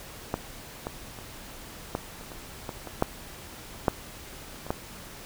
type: clicks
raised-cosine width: 1 ms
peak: -12 / -17 / -28 / -13 / -29 / -27 / -19 / -23 / -7 / -6 / -25 / -12 dBFS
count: 12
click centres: 0.341 / 0.869 / 1.188 / 1.951 / 2.211 / 2.318 / 2.692 / 2.873 / 3.024 / 3.882 / 4.666 / 4.705 s
effects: pink hiss -44 dBFS RMS until 5.25 s

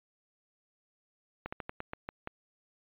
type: slowing click train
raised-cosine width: 0.5 ms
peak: -22 dBFS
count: 8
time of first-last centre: 1.46-2.274 s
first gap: 65 ms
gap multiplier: 1.19
effects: resampled to 8000 Hz

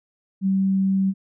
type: tone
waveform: sine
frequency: 192.6 Hz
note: G3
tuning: 30 cents flat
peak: -17 dBFS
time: 0.41-1.14 s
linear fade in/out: 50 ms
effects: none

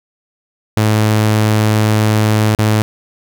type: tone with dropouts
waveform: sawtooth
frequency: 107.7 Hz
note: A2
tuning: 37 cents flat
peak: -6 dBFS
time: 0.77-2.82 s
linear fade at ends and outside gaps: 0 ms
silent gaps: 2.549-2.588 s
effects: none

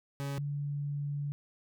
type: tone pair in turn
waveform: 40% pulse / sine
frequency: 139.9 / 143.92 Hz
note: C#3 / D3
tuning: +16 / -35 cents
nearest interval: unison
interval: 49 cents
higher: second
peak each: -33 / -32 dBFS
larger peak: second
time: 0.2-0.38 / 0.38-1.32 s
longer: second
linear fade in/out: 0 ms
effects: none

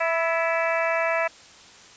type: harmonic tone with a mistuned harmonic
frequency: 329.6 Hz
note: E4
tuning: in tune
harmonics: 2 / 3 / 4 / 5 / 6 / 7 / 8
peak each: -24 / -30 / -30 / -31 / -30 / -31 / -33 dBFS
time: 0-1.28 s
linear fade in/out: 10 ms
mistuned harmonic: 5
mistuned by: +46 cents
effects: white hiss -48 dBFS RMS until 1.96 s + resampled to 16000 Hz

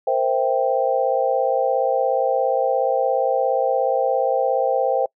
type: chord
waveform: sine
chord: C dominant seventh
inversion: third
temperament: equal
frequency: 466.2 / 523.3 / 659.3 / 784 Hz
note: Bb4 / C5 / E5 / G5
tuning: 0 / 0 / 0 / 0 cents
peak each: -25 / -20 / -24 / -22 dBFS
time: 0.07-5.06 s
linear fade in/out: 5 ms
effects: noise-tail reverb RT60 0.1 s tail -26 dB re dry

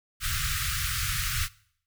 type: band-stop noise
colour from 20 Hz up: pink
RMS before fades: -29 dBFS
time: 0.2-1.49 s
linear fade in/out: 50 ms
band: 150 to 1200 Hz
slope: 96 dB/octave
effects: noise-tail reverb RT60 0.6 s tail -21 dB re dry

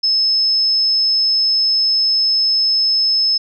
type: tone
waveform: sine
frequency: 5210 Hz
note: E8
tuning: 21 cents flat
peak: -12 dBFS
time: 0.03-3.38 s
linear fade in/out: 10 ms
effects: none

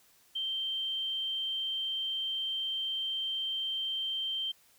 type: tone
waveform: sine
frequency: 3136 Hz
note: G7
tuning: in tune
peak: -31 dBFS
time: 0.35-4.52 s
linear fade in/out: 10 ms
effects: white hiss -64 dBFS RMS until 4.78 s

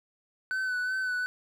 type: tone with vibrato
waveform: triangle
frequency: 1507 Hz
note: F#6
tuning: 31 cents sharp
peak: -26 dBFS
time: 0.51-1.26 s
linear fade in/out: 0 ms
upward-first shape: sine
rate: 2.7 Hz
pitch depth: 30 cents each way
effects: none

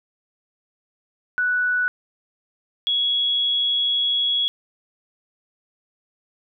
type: tone pair in turn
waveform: sine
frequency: 1480 / 3344 Hz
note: F#6 / G#7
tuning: 0 / +11 cents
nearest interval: octave + major second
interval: 1411 cents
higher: second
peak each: -18 dBFS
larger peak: neither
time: 1.38-1.88 / 2.87-4.48 s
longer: second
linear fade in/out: 0 ms
effects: none

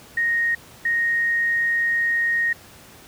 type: tone pair in turn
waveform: sine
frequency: 1864.7 / 1864.7 Hz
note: A#6 / A#6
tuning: 0 / 0 cents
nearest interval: unison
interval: 0 cents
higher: neither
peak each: -18 dBFS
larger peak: neither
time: 0.17-0.55 / 0.85-2.53 s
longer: second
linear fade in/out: 5 ms
effects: pink hiss -46 dBFS RMS until 3.07 s + high-pass 60 Hz 12 dB/octave

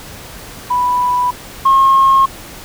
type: tone pair in turn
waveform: sine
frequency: 987.8 / 1077.9 Hz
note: B5 / C#6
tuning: 0 / -49 cents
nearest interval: major second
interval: 151 cents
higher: second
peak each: -11 / -5 dBFS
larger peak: second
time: 0.7-1.31 / 1.65-2.26 s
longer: neither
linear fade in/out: 10 ms
effects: tanh soft clip ceiling -3 dBFS + pink hiss -33 dBFS RMS until 2.64 s

